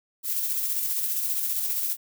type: noise with tremolo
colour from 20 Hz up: violet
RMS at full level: -26 dBFS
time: 0.23-1.97 s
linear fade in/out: 50 ms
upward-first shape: square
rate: 15 Hz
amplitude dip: 30%
effects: none